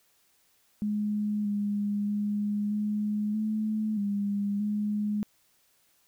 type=tone with pitch steps; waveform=sine; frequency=209.2 / 204.9 / 206.8 / 209.7 / 215.8 / 202.2 / 208.8 Hz; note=G#3 / G#3 / G#3 / G#3 / A3 / G#3 / G#3; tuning=+13 / -23 / -7 / +17 / -33 / -46 / +10 cents; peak=-26 dBFS; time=0.82-5.23 s; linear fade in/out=0 ms; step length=630 ms; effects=white hiss -67 dBFS RMS until 6.07 s